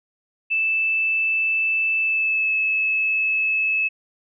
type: tone with pitch glide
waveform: sine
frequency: 2637 to 2599 Hz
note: E7 to E7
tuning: 0 to -25 cents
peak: -18 dBFS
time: 0.5-3.89 s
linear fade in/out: 20 ms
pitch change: -25 cents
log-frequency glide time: 2-2.53 s
effects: none